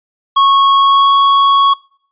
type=tone with pitch glide; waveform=square; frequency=1100 to 1108.9 Hz; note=C#6 to C#6; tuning=-14 to 0 cents; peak=-7 dBFS; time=0.36-1.74 s; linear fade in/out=10 ms; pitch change=+14 cents; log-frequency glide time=0.76-1.13 s; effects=noise-tail reverb RT60 0.6 s tail -25 dB re dry + resampled to 8000 Hz